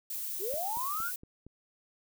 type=noise; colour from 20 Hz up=violet; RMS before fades=-37 dBFS; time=0.1-1.16 s; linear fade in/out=5 ms
type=linear sweep; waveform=sine; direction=up; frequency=339.6 to 1505 Hz; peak=-33 dBFS; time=0.39-1.12 s; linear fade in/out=50 ms
type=click train; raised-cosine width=3 ms; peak=-36 dBFS; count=5; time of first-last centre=0.54-1.466 s; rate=4.32 Hz
effects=none